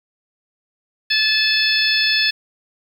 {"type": "harmonic tone", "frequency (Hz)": 868, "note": "A5", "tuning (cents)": -24, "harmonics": [2, 3, 4, 5, 6], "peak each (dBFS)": [-21, -21, -21, -21, -21], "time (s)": [1.1, 2.31], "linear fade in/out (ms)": 10, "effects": ["7-bit"]}